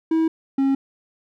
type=tone pair in turn; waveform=triangle; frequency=323 / 271.6 Hz; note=E4 / C#4; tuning=-35 / -35 cents; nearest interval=minor third; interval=300 cents; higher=first; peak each=-14 dBFS; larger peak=neither; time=0.11-0.28 / 0.58-0.75 s; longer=neither; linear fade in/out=5 ms; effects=none